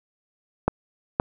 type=clicks; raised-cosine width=1 ms; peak=-5 dBFS; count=2; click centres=0.68 / 1.199 s; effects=none